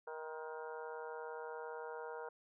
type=harmonic tone with a mistuned harmonic; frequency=157.6 Hz; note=D#3; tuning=23 cents sharp; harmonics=3 / 4 / 5 / 6 / 7 / 8 / 9 / 10; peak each=-46 / -53 / -53 / -50 / -58 / -61 / -53 / -62 dBFS; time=0.07-2.29 s; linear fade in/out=5 ms; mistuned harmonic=7; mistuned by=-74 cents; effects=none